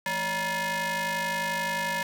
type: ring-modulated tone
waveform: sawtooth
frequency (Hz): 390.2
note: G4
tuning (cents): -8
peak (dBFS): -20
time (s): 0.06-2.03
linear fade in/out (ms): 2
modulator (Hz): 1340
effects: none